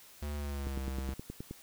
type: tone with pitch glide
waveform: square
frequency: 73.42 to 66.55 Hz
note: D2 to C2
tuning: 0 to +30 cents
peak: -36 dBFS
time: 0.22-1.14 s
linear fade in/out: 5 ms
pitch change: -170 cents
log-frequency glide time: 0.36-0.82 s
type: click train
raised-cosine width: 3 ms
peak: -27 dBFS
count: 9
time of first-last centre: 0.67-1.51 s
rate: 9.52 Hz
effects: white hiss -56 dBFS RMS until 1.62 s